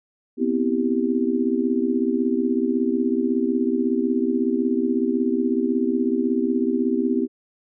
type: chord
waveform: sine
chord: C major seventh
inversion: third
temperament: just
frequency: 245.3 / 261.6 / 327 / 392.4 Hz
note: B3 / C4 / E4 / G4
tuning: -12 / 0 / -14 / +2 cents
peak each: -23 / -24 / -25 / -25 dBFS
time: 0.37-7.28 s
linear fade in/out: 50 ms
effects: none